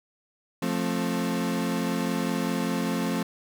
35% pulse chord, F major, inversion none, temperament equal with one note detuned, 174.61 / 220 / 264.8 Hz, F3 / A3 / C4, 0 / 0 / +21 cents, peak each -28 dBFS, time 0.62-3.23 s, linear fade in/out 5 ms, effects none

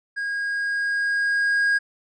triangle tone with level ramp, 1634 Hz, G#6, 29 cents flat, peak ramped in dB -23 to -15 dBFS, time 0.16-1.79 s, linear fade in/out 20 ms, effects resampled to 22050 Hz

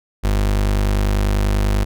35% pulse tone, 50.2 Hz, G1, 42 cents sharp, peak -13 dBFS, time 0.23-1.85 s, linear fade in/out 20 ms, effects none

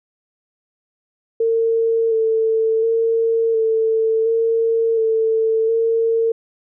sine tone with vibrato, 450.2 Hz, A4, 40 cents sharp, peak -14 dBFS, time 1.4-6.32 s, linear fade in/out 5 ms, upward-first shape square, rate 0.7 Hz, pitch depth 18 cents each way, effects none

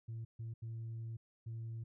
sine tone bursts at uneven times, 113.8 Hz, A#2, 41 cents flat, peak -39 dBFS, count 4, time 0.08-0.25 / 0.39-0.54 / 0.62-1.17 / 1.46-1.84 s, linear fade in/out 10 ms, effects tanh soft clip ceiling -39 dBFS

